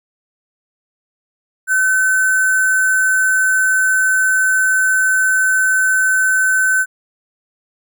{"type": "tone with sample-and-hold", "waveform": "sine", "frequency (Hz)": 1523, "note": "F#6", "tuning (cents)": 50, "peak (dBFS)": -11, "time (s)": [1.67, 6.86], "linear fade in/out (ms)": 50, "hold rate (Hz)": 8820, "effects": []}